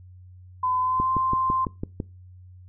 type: tone with pitch glide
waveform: sine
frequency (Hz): 1014 to 1044.3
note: B5 to C6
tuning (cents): +45 to -4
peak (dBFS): -21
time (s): 0.63-1.65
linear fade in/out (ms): 5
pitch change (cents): +51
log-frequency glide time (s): 0.8-1.11
type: click train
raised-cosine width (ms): 3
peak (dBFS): -15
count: 7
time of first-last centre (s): 1-2.002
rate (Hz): 5.99
effects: noise-tail reverb RT60 0.3 s tail -23 dB re dry + added 91 Hz sine -44 dBFS peak until 2.68 s